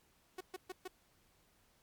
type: tone bursts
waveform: sawtooth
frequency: 370 Hz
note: F#4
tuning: in tune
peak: -38 dBFS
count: 4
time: 0.38-0.878 s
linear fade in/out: 5 ms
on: 27 ms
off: 130 ms
effects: pink hiss -71 dBFS RMS until 1.82 s + MP3 96 kbps